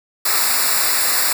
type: noise with comb filter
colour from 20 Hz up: white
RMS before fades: -17 dBFS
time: 0.25-1.33 s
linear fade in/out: 5 ms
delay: 0.32 ms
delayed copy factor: -1
effects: none